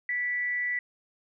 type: tone with amplitude modulation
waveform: sine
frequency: 1966 Hz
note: B6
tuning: 8 cents flat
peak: -25 dBFS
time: 0.09-0.79 s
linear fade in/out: 2 ms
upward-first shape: sine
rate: 279 Hz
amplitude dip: 35%
effects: none